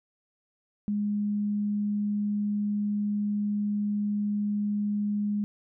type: tone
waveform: sine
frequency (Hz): 206.7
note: G#3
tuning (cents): -8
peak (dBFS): -25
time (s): 0.88-5.44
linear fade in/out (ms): 0
effects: none